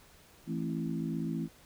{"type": "harmonic tone with a mistuned harmonic", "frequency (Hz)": 55.1, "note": "A1", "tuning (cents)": 3, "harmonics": [3, 4, 5, 6], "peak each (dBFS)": [-35, -37, -38, -40], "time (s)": [0.46, 1.49], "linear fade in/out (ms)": 50, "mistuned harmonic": 5, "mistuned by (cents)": -44, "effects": ["pink hiss -59 dBFS RMS until 1.65 s"]}